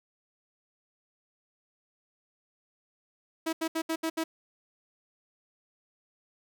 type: tone bursts at uneven times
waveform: sawtooth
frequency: 323.7 Hz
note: E4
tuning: 31 cents flat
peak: -24 dBFS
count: 6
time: 3.46-3.53 / 3.61-3.68 / 3.75-3.82 / 3.89-3.96 / 4.03-4.1 / 4.17-4.24 s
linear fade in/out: 10 ms
effects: none